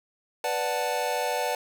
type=chord; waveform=square; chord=B minor seventh; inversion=none; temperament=equal; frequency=493.9 / 587.3 / 740 / 880 Hz; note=B4 / D5 / F#5 / A5; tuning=0 / 0 / 0 / 0 cents; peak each=-32 dBFS; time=0.44-1.55 s; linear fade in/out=2 ms; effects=none